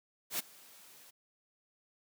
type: noise with ADSR envelope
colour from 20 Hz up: white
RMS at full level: -33 dBFS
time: 0.3-1.11 s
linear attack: 90 ms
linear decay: 18 ms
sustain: -24 dB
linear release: 13 ms
effects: high-pass 150 Hz 12 dB/octave